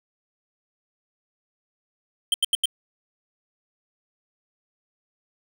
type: tone bursts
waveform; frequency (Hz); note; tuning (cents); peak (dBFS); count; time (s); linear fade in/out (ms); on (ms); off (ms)
square; 3136; G7; 0; -18; 4; 2.32-2.656; 2; 21; 84
effects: none